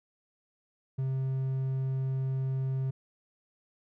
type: tone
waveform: triangle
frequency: 132.6 Hz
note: C3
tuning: 23 cents sharp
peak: -26 dBFS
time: 0.98-2.91 s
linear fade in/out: 10 ms
effects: none